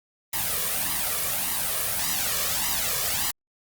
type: noise with flanger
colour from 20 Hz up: white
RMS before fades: -26 dBFS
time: 0.33-3.31 s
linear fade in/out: 5 ms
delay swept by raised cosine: 1 to 1.75 ms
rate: 1.7 Hz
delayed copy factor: +0.75
effects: Opus 32 kbps